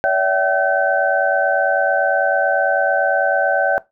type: tone cluster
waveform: sine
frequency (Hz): 571 / 660 / 767 / 1531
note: D5 / E5 / G5 / G6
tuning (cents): -49 / +2 / -38 / -41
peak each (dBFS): -19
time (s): 0.04-3.78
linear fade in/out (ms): 0
effects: noise-tail reverb RT60 0.2 s tail -20 dB re dry